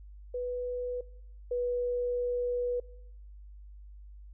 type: tone pair in turn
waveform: sine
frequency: 493.9 / 489.4 Hz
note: B4 / B4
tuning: 0 / -16 cents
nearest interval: unison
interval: 16 cents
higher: first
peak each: -31 / -28 dBFS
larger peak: second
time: 0.34-1.01 / 1.51-2.8 s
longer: second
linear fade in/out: 5 ms
effects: noise-tail reverb RT60 0.8 s tail -22 dB re dry + added 50 Hz sine -46 dBFS peak until 4.33 s

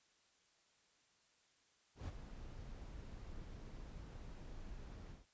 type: noise with ADSR envelope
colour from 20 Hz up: brown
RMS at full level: -42 dBFS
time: 1.95-5.26 s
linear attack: 130 ms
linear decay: 26 ms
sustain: -9 dB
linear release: 160 ms
effects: white hiss -74 dBFS RMS until 5.33 s + resampled to 16000 Hz

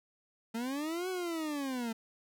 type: linear two-way sweep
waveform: 40% pulse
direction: up then down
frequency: 220.8 to 376.1 to 220.8 Hz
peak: -33 dBFS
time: 0.54-1.93 s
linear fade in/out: 10 ms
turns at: 1.09 s
effects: none

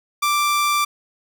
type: tone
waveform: sawtooth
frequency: 1176 Hz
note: D6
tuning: 2 cents sharp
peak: -13 dBFS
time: 0.22-0.85 s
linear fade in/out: 10 ms
effects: none

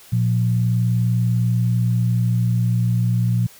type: tone pair together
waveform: sine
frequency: 117.8 / 178 Hz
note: A#2 / F3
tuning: +19 / +33 cents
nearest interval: perfect fifth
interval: 714 cents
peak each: -16 / -23 dBFS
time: 0.12-3.47 s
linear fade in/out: 10 ms
effects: white hiss -46 dBFS RMS until 3.59 s

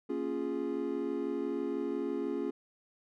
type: chord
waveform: triangle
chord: Bb minor seventh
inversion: none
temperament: equal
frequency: 233.1 / 277.2 / 349.2 / 415.3 Hz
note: Bb3 / Db4 / F4 / Ab4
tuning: 0 / 0 / 0 / 0 cents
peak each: -39 / -34 / -35 / -35 dBFS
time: 0.09-2.51 s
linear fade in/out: 10 ms
effects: none

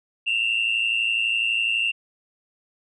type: tone pair together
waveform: sine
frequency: 2682 / 2794 Hz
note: E7 / F7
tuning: +29 / 0 cents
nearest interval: minor second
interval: 71 cents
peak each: -22 dBFS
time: 0.26-1.92 s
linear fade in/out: 20 ms
effects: tanh soft clip ceiling -14 dBFS

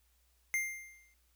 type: tone with exponential decay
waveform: square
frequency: 2100 Hz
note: C7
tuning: 6 cents sharp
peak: -29 dBFS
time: 0.54-1.14 s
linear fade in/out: 0 ms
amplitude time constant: 130 ms
effects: added 60 Hz sine -70 dBFS peak until 1.35 s + white hiss -74 dBFS RMS until 1.35 s

